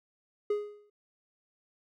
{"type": "tone with exponential decay", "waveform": "triangle", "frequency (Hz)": 415.3, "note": "G#4", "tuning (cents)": 0, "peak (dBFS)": -22, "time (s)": [0.5, 0.9], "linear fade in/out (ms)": 5, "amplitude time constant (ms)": 85, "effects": []}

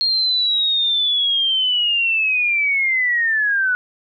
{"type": "linear sweep", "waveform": "sine", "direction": "down", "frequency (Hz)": [4250, 1465], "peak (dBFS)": -15, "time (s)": [0.01, 3.75], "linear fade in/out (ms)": 0, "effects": []}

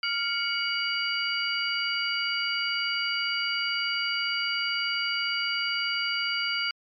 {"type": "tone cluster", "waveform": "sine", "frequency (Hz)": [1395, 2233, 2912, 4697], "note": ["F6", "C#7", "F#7", "D8"], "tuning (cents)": [-2, 12, -28, -1], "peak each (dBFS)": -31, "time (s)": [0.03, 6.71], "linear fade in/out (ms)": 2, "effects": ["MP3 64 kbps"]}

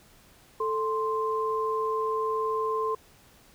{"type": "tone pair together", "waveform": "sine", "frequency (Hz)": [440, 1046.5], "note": ["A4", "C6"], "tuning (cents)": [0, 0], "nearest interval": "octave + minor third", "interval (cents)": 1500, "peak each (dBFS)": -28, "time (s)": [0.6, 2.95], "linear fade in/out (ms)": 5, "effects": ["pink hiss -57 dBFS RMS until 3.54 s"]}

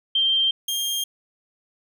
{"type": "tone pair in turn", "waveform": ["sine", "sawtooth"], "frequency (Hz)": [3157, 3212], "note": ["G7", "G7"], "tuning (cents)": [12, 41], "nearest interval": "unison", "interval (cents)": 29, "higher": "second", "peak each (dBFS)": [-17, -20], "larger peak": "first", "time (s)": [[0.15, 0.51], [0.68, 1.04]], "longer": "neither", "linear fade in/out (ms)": 5, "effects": []}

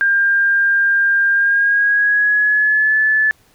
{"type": "tone with pitch glide", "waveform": "sine", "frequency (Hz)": [1600, 1734.8], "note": ["G6", "A6"], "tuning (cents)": [35, -25], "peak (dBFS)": -11, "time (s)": [0.01, 3.31], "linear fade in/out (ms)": 0, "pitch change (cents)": 140, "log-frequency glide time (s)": [1.32, 2.97], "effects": ["pink hiss -54 dBFS RMS until 3.54 s"]}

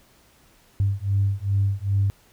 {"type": "beating tone pair", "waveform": "sine", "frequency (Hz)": [97.9, 100.4], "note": ["G2", "G2"], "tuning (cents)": [-2, 42], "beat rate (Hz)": 2.5, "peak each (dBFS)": -22, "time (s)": [0.8, 2.1], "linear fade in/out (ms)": 0, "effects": ["tanh soft clip ceiling -12 dBFS", "pink hiss -57 dBFS RMS until 2.32 s"]}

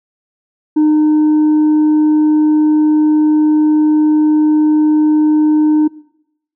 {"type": "tone with tanh clipping", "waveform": "triangle", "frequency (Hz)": 305.5, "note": "D#4", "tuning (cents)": -32, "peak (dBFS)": -8, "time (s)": [0.76, 5.88], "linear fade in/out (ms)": 10, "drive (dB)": 7, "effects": ["noise-tail reverb RT60 0.8 s tail -21 dB re dry"]}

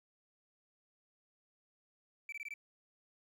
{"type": "tone bursts", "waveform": "sine", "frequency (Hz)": 2321, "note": "D7", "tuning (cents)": -21, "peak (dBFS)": -38, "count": 5, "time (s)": [2.29, 2.539], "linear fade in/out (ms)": 2, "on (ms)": 33, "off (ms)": 21, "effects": ["tanh soft clip ceiling -40 dBFS", "11-bit"]}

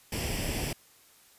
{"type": "noise with comb filter", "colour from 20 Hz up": "pink", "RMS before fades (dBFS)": -32, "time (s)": [0.12, 0.73], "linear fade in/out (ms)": 5, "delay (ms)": 0.38, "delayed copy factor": 0.65, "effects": ["white hiss -59 dBFS RMS until 1.38 s", "resampled to 32000 Hz"]}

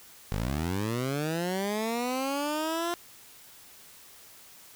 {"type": "linear sweep", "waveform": "15% pulse", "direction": "up", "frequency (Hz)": [46.25, 349.2], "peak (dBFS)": -22, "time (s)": [0.32, 2.94], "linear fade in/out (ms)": 0, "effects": ["white hiss -52 dBFS RMS until 4.75 s"]}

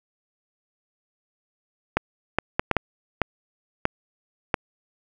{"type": "clicks", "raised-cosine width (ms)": 0.5, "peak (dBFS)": -4, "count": 8, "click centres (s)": [1.97, 2.386, 2.595, 2.713, 2.767, 3.217, 3.854, 4.542], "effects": []}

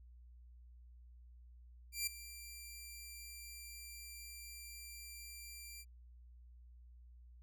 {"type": "tone with ADSR envelope", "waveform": "10% pulse", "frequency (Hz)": 2363, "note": "D7", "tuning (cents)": 10, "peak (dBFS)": -25, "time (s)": [1.92, 5.85], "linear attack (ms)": 150, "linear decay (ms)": 6, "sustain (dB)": -16, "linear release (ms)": 46, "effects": ["added 60 Hz sine -56 dBFS peak until 7.42 s"]}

